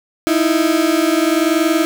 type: tone pair together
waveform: 35% pulse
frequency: 312.5 / 333.3 Hz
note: D#4 / E4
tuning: +8 / +19 cents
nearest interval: minor second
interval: 111 cents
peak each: -14 dBFS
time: 0.27-1.85 s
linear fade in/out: 0 ms
effects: none